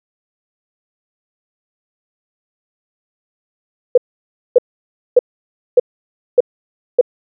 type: tone bursts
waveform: sine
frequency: 493.9 Hz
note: B4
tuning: in tune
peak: -3 dBFS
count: 6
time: 3.95-7.012 s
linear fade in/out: 5 ms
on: 27 ms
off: 580 ms
effects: none